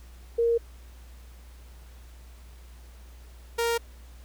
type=tone pair in turn; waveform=sine / sawtooth; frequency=466.2 / 466.2 Hz; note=A#4 / A#4; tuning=0 / 0 cents; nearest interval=unison; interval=0 cents; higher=neither; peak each=-20 dBFS; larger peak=neither; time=0.38-0.58 / 3.58-3.78 s; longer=neither; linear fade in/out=10 ms; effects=added 60 Hz sine -45 dBFS peak until 4.24 s + pink hiss -57 dBFS RMS until 4.24 s